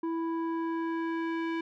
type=tone with low-pass filter sweep; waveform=square; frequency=329.6 Hz; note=E4; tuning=in tune; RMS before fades=-32 dBFS; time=0.03-1.61 s; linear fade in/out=5 ms; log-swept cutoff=830 to 2400 Hz; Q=1.4; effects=none